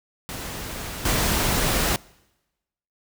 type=noise with level steps; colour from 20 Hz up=pink; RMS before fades=-33 / -22 dBFS; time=0.29-1.96 s; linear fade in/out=0 ms; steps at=1.05 s; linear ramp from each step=5 ms; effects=noise-tail reverb RT60 1.0 s tail -24 dB re dry